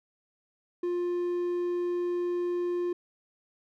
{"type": "tone", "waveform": "triangle", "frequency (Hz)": 352.1, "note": "F4", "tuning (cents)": 14, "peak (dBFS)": -25, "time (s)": [0.83, 2.93], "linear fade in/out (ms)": 5, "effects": []}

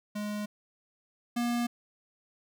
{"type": "tone pair in turn", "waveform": "square", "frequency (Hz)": [208.6, 238.9], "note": ["G#3", "A#3"], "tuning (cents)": [8, 43], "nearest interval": "major second", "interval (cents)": 235, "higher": "second", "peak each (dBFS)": [-33, -28], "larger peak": "second", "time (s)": [[0.15, 0.46], [1.36, 1.67]], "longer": "neither", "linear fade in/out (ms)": 10, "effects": []}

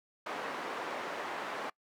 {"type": "band-pass noise", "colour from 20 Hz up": "white", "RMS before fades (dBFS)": -39, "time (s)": [0.26, 1.7], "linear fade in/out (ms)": 5, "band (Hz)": [350, 1300], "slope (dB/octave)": 12, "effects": ["noise-tail reverb RT60 0.1 s tail -25 dB re dry"]}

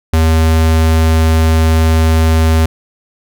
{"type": "tone", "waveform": "square", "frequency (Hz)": 80.4, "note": "E2", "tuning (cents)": -43, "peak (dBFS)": -8, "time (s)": [0.13, 2.66], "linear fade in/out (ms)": 5, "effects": []}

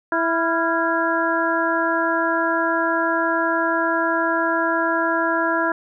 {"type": "harmonic tone with a mistuned harmonic", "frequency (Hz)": 330.2, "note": "E4", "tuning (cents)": 3, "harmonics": [1, 2, 3, 4, 5], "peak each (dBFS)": [-24, -24, -24, -24, -24], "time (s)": [0.12, 5.72], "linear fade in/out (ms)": 2, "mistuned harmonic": 4, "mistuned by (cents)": 78, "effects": []}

